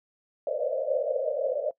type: band-pass noise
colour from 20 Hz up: pink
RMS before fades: -28 dBFS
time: 0.47-1.71 s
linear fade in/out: 2 ms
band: 500 to 620 Hz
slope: 96 dB/octave
effects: noise-tail reverb RT60 0.1 s tail -21 dB re dry